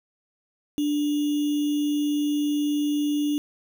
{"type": "tone with sample-and-hold", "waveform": "sine", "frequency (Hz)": 293.9, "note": "D4", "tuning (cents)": 1, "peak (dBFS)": -21, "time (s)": [0.78, 3.38], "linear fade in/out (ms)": 0, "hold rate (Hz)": 3150, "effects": []}